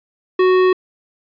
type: tone with hard clipping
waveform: sine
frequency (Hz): 370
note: F#4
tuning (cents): 0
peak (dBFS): -12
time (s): 0.39-0.73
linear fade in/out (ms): 5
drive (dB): 14
effects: resampled to 11025 Hz

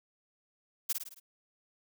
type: noise with echo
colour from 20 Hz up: blue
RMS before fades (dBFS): -30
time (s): 0.89-0.93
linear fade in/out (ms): 10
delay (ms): 54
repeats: 5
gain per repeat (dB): -5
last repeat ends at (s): 1.2
effects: none

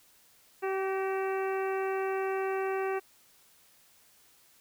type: harmonic tone with a mistuned harmonic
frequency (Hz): 384.7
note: G4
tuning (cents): -33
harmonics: 1 / 2 / 3 / 4 / 5 / 6 / 7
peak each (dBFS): -30 / -36 / -40 / -42 / -44 / -46 / -47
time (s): 0.62-3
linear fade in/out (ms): 20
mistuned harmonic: 5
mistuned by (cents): -31
effects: white hiss -62 dBFS RMS until 4.6 s

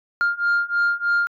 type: beating tone pair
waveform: sine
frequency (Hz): 1402 / 1405.2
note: F6 / F6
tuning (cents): +6 / +10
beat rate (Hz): 3.2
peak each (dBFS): -20 / -19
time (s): 0.21-1.27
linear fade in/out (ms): 0
effects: tanh soft clip ceiling -14 dBFS

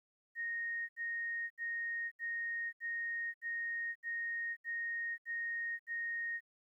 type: tone bursts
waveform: sine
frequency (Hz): 1860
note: A#6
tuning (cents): -4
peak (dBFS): -36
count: 10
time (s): 0.35-6.407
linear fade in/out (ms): 50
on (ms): 540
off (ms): 73
effects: 13-bit

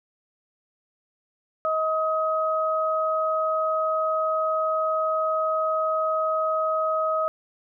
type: tone pair together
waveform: sine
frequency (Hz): 632.5 / 1265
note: D#5 / D#6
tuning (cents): +28 / +28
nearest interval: octave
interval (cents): 1200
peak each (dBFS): -24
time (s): 1.65-7.28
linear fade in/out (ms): 0
effects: none

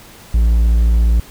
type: tone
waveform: triangle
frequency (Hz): 57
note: A#1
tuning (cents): -38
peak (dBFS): -7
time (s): 0.34-1.2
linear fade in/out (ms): 5
effects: pink hiss -40 dBFS RMS until 1.3 s

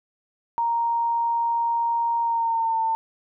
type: tone with pitch glide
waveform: sine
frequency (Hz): 932.3 to 899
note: A#5 to A5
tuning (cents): 0 to +37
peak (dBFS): -20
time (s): 0.58-2.95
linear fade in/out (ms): 0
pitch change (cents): -63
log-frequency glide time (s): 2.21-2.81
effects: none

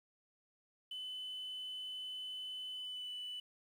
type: tone with pitch glide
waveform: sine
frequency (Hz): 3017 to 2981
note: F#7 to F#7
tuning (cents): +33 to +12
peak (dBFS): -40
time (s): 0.91-3.4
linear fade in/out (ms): 5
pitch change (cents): -21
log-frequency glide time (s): 2.72-3.12
effects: tanh soft clip ceiling -39 dBFS + 11-bit

